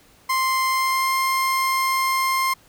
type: tone with pitch glide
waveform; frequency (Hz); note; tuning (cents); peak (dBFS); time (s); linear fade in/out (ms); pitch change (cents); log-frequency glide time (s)
30% pulse; 1046.5 to 1056.2; C6 to C6; 0 to +16; -16; 0.29-2.54; 10; +16; 0.67-1.14
effects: pink hiss -54 dBFS RMS until 2.68 s